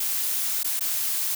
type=noise with dropouts; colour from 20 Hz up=blue; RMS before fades=-26 dBFS; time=0-1.35 s; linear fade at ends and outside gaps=5 ms; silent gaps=0.633-0.644 / 0.795-0.807 s; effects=none